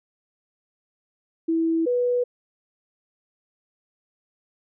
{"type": "tone pair in turn", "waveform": "sine", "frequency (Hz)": [327.4, 490.5], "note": ["E4", "B4"], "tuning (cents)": [-12, -12], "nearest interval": "perfect fifth", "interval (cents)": 700, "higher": "second", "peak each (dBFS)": [-19, -19], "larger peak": "neither", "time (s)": [[1.48, 1.86], [1.86, 2.24]], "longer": "neither", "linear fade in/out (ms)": 10, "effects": []}